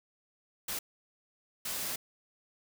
white noise bursts at uneven times, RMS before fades -36 dBFS, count 2, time 0.68-0.79 / 1.65-1.96 s, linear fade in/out 5 ms, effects none

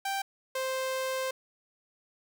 sawtooth tone pair in turn, 784 / 523.3 Hz, G5 / C5, 0 / 0 cents, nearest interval perfect fifth, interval 700 cents, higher first, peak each -26 dBFS, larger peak neither, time 0.05-0.22 / 0.55-1.31 s, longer second, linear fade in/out 5 ms, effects none

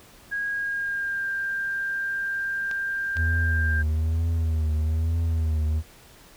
sine tone with pitch glide, 1641 to 1590.6 Hz, G#6 to G6, -21 to +25 cents, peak -25 dBFS, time 0.31-3.83 s, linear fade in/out 20 ms, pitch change -54 cents, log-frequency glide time 0.5-1.27 s
clicks, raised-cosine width 0.2 ms, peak -20 dBFS, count 2, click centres 2.713 / 3.169 s
triangle tone with vibrato, 80 Hz, D#2, 49 cents sharp, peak -19 dBFS, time 3.15-5.83 s, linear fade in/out 50 ms, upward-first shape triangle, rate 1.1 Hz, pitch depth 77 cents each way
effects pink hiss -51 dBFS RMS until 6.36 s

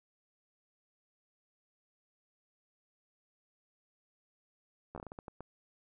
slowing click train, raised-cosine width 1 ms, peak -30 dBFS, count 10, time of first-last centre 4.95-5.406 s, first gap 12 ms, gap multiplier 1.34, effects none

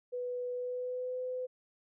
sine tone with pitch glide, 493.9 to 506.3 Hz, B4 to B4, 0 to +43 cents, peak -34 dBFS, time 0.12-1.47 s, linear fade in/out 20 ms, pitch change +43 cents, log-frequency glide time 0.53-1.2 s, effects none

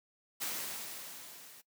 white noise with level ramp, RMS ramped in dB -36 to -55 dBFS, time 0.4-1.62 s, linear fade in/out 20 ms, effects noise-tail reverb RT60 0.1 s tail -19 dB re dry + high-pass 150 Hz 12 dB/octave

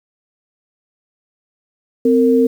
sine tone pair together, 257.7 / 458.8 Hz, C4 / A#4, -26 / -28 cents, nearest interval minor seventh, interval 998 cents, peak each -12 dBFS, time 2.05-2.47 s, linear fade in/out 5 ms, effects 7-bit

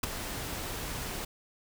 pink noise with ADSR envelope, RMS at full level -26 dBFS, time 0.03-1.25 s, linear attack 8 ms, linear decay 9 ms, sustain -11 dB, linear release 6 ms, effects none

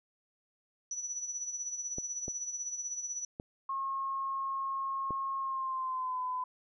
sine tone with tremolo, 5920 Hz, F#8, in tune, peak -33 dBFS, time 0.91-3.25 s, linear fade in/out 2 ms, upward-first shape sine, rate 16 Hz, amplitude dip 60%
clicks, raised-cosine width 2 ms, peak -26 dBFS, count 4, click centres 1.984 / 2.281 / 3.399 / 5.107 s
sine tone with pitch glide, 1082 to 1009.5 Hz, C#6 to B5, -42 to +38 cents, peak -32 dBFS, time 3.69-6.44 s, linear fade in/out 5 ms, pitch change -120 cents, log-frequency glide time 5.38-6.2 s
effects none

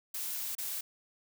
blue noise with dropouts, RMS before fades -37 dBFS, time 0.14-0.81 s, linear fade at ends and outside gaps 5 ms, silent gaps 0.552-0.582 s, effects none

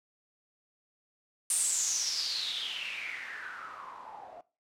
blue noise with low-pass filter sweep, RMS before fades -35 dBFS, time 1.5-4.41 s, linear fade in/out 2 ms, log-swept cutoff 9200 to 670 Hz, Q 7.5, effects noise-tail reverb RT60 0.3 s tail -19 dB re dry

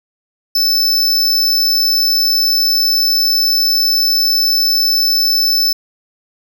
square tone, 5274 Hz, E8, in tune, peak -11 dBFS, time 0.55-5.73 s, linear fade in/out 5 ms, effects none

